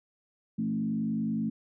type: tone with frequency modulation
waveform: sine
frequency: 220.3 Hz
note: A3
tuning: 2 cents sharp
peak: -27 dBFS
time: 0.58-1.5 s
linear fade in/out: 10 ms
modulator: 50.4 Hz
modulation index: 0.93
effects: none